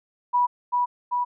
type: tone with echo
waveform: sine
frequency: 978 Hz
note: B5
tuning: 17 cents flat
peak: -17 dBFS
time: 0.33-0.47 s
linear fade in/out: 20 ms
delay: 390 ms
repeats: 2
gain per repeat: -2 dB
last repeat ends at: 1.25 s
effects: none